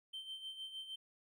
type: tone with tremolo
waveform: triangle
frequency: 3114 Hz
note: G7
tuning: 12 cents flat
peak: -40 dBFS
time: 0.13-0.96 s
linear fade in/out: 10 ms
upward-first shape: sine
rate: 6.5 Hz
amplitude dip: 65%
effects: tanh soft clip ceiling -36 dBFS